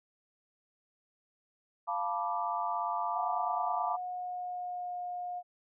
sine chord, B half-diminished seventh, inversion second, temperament equal with one note detuned, 698.5 / 880 / 977 / 1174.7 Hz, F5 / A5 / B5 / D6, 0 / 0 / -19 / 0 cents, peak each -36 dBFS, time 1.87-3.97 s, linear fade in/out 20 ms
sine tone with pitch glide, 728 to 714.7 Hz, F#5 to F5, -28 to +40 cents, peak -35 dBFS, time 3.13-5.43 s, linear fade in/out 50 ms, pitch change -32 cents, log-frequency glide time 3.83-4.97 s
effects none

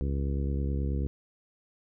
harmonic tone, 69.3 Hz, C#2, in tune, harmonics 1 / 2 / 3 / 4 / 5 / 6 / 7, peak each -28 / -34 / -38 / -40 / -42 / -44 / -45 dBFS, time 0.01-1.07 s, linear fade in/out 0 ms, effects none

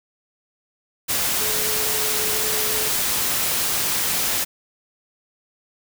sine tone in noise, 430.8 Hz, A4, 37 cents flat, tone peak -31 dBFS, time 1.4-2.9 s, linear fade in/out 20 ms, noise white, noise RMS -22 dBFS, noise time 1.08-4.45 s, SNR -12 dB, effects none

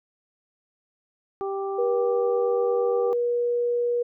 harmonic tone, 392 Hz, G4, in tune, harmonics 1 / 2 / 3, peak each -27 / -33 / -37 dBFS, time 1.41-3.13 s, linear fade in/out 0 ms
sine tone, 480.6 Hz, B4, 47 cents flat, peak -21 dBFS, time 1.78-4.03 s, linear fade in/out 10 ms
effects none

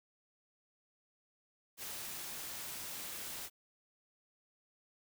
white noise, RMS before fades -44 dBFS, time 1.77-3.5 s, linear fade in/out 50 ms, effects none

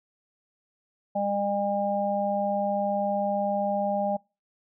harmonic tone, 201.7 Hz, G3, 50 cents sharp, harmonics 1 / 3 / 4, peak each -31 / -27 / -28 dBFS, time 1.15-4.17 s, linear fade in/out 10 ms, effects noise-tail reverb RT60 0.3 s tail -26 dB re dry

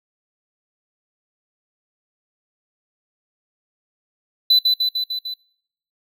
triangle tone with echo, 4000 Hz, B7, 21 cents sharp, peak -9 dBFS, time 4.5-4.59 s, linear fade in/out 5 ms, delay 150 ms, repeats 5, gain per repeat -3 dB, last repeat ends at 5.34 s, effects noise-tail reverb RT60 0.7 s tail -25 dB re dry

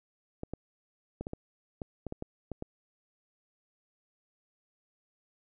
clicks, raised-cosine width 2 ms, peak -23 dBFS, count 11, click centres 0.434 / 0.536 / 1.21 / 1.269 / 1.334 / 1.818 / 2.067 / 2.124 / 2.224 / 2.517 / 2.624 s, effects none

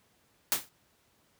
white noise with exponential decay, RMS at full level -23 dBFS, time 0.52-0.69 s, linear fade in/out 0 ms, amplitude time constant 35 ms, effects pink hiss -68 dBFS RMS until 1.39 s + high-pass 80 Hz 12 dB/octave

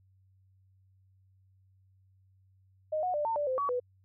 sine tone with pitch steps, 619 / 730 / 593 / 903 / 586 / 517 / 1132 / 494.7 Hz, D#5 / F#5 / D5 / A5 / D5 / C5 / C#6 / B4, -9 / -24 / +17 / +45 / -4 / -21 / +36 / +3 cents, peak -28 dBFS, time 2.92-3.8 s, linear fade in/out 10 ms, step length 110 ms, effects added 95 Hz sine -62 dBFS peak until 4.04 s

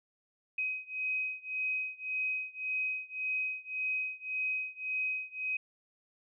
sine beating tone pair, 2523 / 2524.8 Hz, D#7 / D#7, +23 / +25 cents, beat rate 1.8 Hz, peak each -35 / -36 dBFS, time 0.58-5.57 s, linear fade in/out 5 ms, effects none

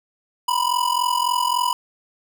square ring-modulated tone, 986 Hz, B5, 3 cents flat, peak -16 dBFS, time 0.48-1.73 s, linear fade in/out 2 ms, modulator 21.8 Hz, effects none

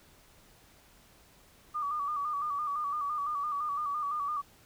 sine tone with vibrato, 1174.7 Hz, D6, in tune, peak -30 dBFS, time 1.74-4.42 s, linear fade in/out 20 ms, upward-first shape square, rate 5.9 Hz, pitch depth 55 cents each way, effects pink hiss -60 dBFS RMS until 4.65 s

